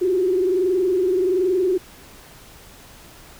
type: tone with frequency modulation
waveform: sine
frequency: 369.1 Hz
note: F#4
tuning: 4 cents flat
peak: -16 dBFS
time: 0.01-1.78 s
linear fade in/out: 10 ms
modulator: 21.3 Hz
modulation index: 0.92
effects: pink hiss -45 dBFS RMS until 3.39 s